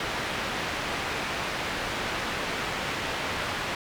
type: low-pass noise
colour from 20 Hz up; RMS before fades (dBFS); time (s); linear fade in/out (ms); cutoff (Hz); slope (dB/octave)
white; -31; 0-3.75; 2; 2400; 12
effects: none